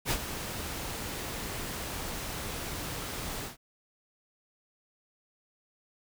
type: noise with ADSR envelope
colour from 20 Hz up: pink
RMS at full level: -27 dBFS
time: 0.05-3.57 s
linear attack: 61 ms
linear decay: 59 ms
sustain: -10 dB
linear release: 140 ms
effects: none